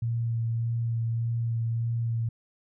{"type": "tone with vibrato", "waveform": "sine", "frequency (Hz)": 115.7, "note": "A#2", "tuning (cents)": -13, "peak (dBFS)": -25, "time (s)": [0.02, 2.29], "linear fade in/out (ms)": 5, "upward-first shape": "sine", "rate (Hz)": 1.7, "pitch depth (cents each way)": 15, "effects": []}